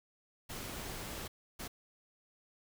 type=noise bursts at uneven times; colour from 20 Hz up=pink; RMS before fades=-43 dBFS; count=2; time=0.49-1.28 / 1.59-1.68 s; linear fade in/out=10 ms; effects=none